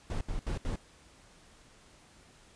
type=noise bursts; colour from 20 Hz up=brown; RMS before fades=-33 dBFS; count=4; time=0.1-0.759 s; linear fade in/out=2 ms; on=110 ms; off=73 ms; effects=pink hiss -59 dBFS RMS until 2.55 s + resampled to 22050 Hz